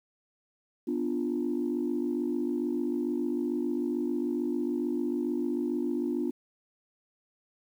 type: chord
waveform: sine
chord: B diminished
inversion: none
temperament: equal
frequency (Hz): 246.9 / 293.7 / 349.2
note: B3 / D4 / F4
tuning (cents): 0 / 0 / 0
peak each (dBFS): -31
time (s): 0.87-6.31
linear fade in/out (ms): 10
effects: tanh soft clip ceiling -20 dBFS + 10-bit